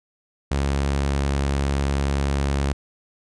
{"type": "tone with vibrato", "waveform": "sawtooth", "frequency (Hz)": 69.6, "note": "C#2", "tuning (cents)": 8, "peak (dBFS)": -16, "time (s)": [0.51, 2.73], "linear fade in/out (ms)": 5, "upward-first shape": "triangle", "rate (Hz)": 11, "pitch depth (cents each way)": 9, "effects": ["resampled to 22050 Hz"]}